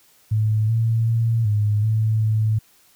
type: tone with pitch steps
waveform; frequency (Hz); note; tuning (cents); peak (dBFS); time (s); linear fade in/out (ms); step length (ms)
sine; 108.2 / 113.6 / 114.6 / 104.8 / 109.7 / 109; A2 / A#2 / A#2 / G#2 / A2 / A2; -29 / -44 / -29 / +16 / -5 / -16; -16; 0.31-2.59; 10; 380
effects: white hiss -56 dBFS RMS until 2.95 s